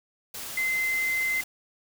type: tone in noise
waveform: sine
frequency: 2067 Hz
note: C7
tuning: 22 cents flat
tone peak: -24 dBFS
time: 0.57-1.41 s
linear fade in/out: 5 ms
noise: white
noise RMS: -37 dBFS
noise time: 0.34-1.44 s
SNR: +10 dB
effects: none